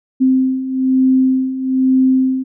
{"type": "beating tone pair", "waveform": "sine", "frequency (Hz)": [260, 261.1], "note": ["C4", "C4"], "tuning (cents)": [-11, -3], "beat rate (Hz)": 1.1, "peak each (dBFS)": [-17, -12], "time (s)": [0.2, 2.44], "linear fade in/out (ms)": 20, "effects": []}